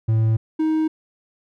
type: tone pair in turn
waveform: triangle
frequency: 111.2 / 314.5 Hz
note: A2 / D#4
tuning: +19 / +19 cents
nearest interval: octave + tritone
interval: 1800 cents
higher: second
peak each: -13 / -15 dBFS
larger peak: first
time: 0.08-0.37 / 0.59-0.88 s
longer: neither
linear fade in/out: 10 ms
effects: none